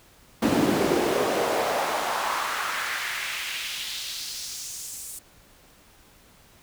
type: noise with high-pass filter sweep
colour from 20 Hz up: brown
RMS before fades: -27 dBFS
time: 0.42-5.19 s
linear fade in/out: 5 ms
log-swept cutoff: 240 to 9000 Hz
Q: 1.9
effects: pink hiss -55 dBFS RMS until 6.62 s